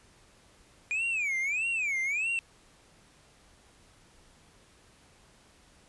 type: tone with vibrato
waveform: triangle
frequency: 2400 Hz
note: D7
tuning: 37 cents sharp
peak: -26 dBFS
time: 0.91-2.39 s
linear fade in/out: 0 ms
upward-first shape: sine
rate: 1.6 Hz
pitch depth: 240 cents each way
effects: pink hiss -60 dBFS RMS until 5.88 s + resampled to 24000 Hz